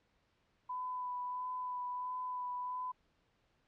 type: tone with vibrato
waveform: sine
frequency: 998 Hz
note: B5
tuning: 18 cents sharp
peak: -37 dBFS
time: 0.69-2.92 s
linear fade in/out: 10 ms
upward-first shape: sine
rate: 1.5 Hz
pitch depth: 15 cents each way
effects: pink hiss -75 dBFS RMS until 3.67 s + low-pass 4000 Hz 12 dB/octave